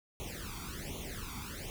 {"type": "noise with flanger", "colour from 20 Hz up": "pink", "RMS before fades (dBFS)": -42, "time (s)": [0.2, 1.7], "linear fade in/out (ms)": 0, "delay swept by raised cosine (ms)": [0.3, 0.88], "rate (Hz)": 1.3, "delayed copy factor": 0.95, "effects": []}